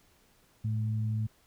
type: tone pair together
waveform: sine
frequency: 110 / 214 Hz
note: A2 / A3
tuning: 0 / -48 cents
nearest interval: octave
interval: 1152 cents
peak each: -28 / -39 dBFS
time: 0.64-1.27 s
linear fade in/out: 10 ms
effects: pink hiss -65 dBFS RMS until 1.46 s